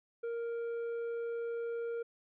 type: tone with tanh clipping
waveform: sine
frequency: 466.2 Hz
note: A#4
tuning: in tune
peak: -36 dBFS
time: 0.23-2.03 s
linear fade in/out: 10 ms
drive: 6 dB
effects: none